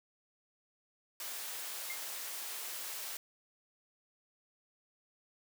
white high-pass noise, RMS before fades -42 dBFS, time 1.2-3.17 s, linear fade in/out 2 ms, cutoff 490 Hz, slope 12 dB/octave
sine tone with exponential decay, 2116 Hz, C7, 19 cents sharp, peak -36 dBFS, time 1.9-2.04 s, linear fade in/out 1 ms, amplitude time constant 29 ms
effects none

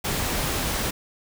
pink noise, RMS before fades -26 dBFS, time 0.04-0.91 s, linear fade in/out 10 ms, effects none

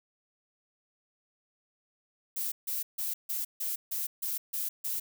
violet noise bursts, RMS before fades -33 dBFS, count 9, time 2.36-5 s, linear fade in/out 10 ms, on 160 ms, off 150 ms, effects none

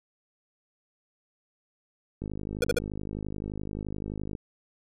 click train, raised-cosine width 3 ms, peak -22 dBFS, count 111, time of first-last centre 2.22-4.352 s, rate 51.6 Hz
square tone bursts, 480.9 Hz, B4, 46 cents flat, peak -22 dBFS, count 3, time 2.62-2.786 s, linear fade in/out 2 ms, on 20 ms, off 53 ms
effects resampled to 32000 Hz

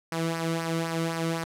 sawtooth tone with flanger, 164.81 Hz, E3, in tune, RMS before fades -29 dBFS, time 0.12-1.44 s, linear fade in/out 2 ms, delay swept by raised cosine 0.27 to 1.21 ms, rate 3.9 Hz, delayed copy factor -0.6, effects low-pass 12000 Hz 12 dB/octave

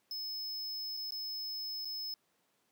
square tone with dropouts, 5200 Hz, E8, 24 cents flat, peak -38 dBFS, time 0.11-2.14 s, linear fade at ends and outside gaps 1 ms, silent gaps 0.968-0.972 / 1.107-1.121 / 1.848-1.854 s, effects pink hiss -75 dBFS RMS until 2.71 s + high-pass 200 Hz 12 dB/octave

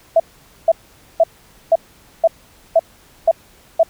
sine tone bursts, 659.3 Hz, E5, in tune, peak -7 dBFS, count 8, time 0.16-3.832 s, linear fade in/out 5 ms, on 39 ms, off 480 ms, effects pink hiss -49 dBFS RMS until 3.89 s

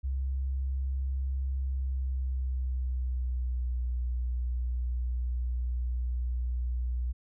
sine tone with pitch glide, 66.3 to 61.15 Hz, C2 to B1, +23 to -16 cents, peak -28 dBFS, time 0.03-7.13 s, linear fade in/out 20 ms, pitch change -139 cents, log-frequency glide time 1.57-3.84 s, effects none

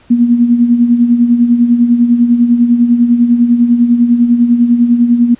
sine tone with tremolo, 238.7 Hz, A#3, 41 cents sharp, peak -3 dBFS, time 0.1-5.35 s, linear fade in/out 10 ms, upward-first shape sine, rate 10 Hz, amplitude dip 60%, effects pink hiss -46 dBFS RMS until 5.39 s + resampled to 8000 Hz

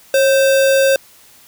sine tone with sample-and-hold, 543 Hz, C#5, 36 cents flat, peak -9 dBFS, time 0.14-0.96 s, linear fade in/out 2 ms, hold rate 2100 Hz, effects white hiss -46 dBFS RMS until 1.47 s

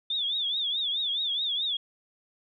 sine tone with vibrato, 3520 Hz, A7, in tune, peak -26 dBFS, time 0.1-1.77 s, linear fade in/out 5 ms, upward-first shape triangle, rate 4.7 Hz, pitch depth 150 cents each way, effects none

